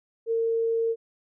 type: tone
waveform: sine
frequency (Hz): 456.2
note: A#4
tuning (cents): -37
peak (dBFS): -22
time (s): 0.26-0.96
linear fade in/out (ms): 50
effects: none